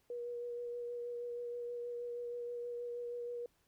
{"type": "tone with vibrato", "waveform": "sine", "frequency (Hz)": 480.2, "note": "B4", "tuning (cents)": -49, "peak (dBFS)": -39, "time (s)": [0.1, 3.46], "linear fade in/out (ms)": 2, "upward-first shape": "sine", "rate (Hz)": 6.3, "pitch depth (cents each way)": 14, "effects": ["pink hiss -75 dBFS RMS until 3.67 s"]}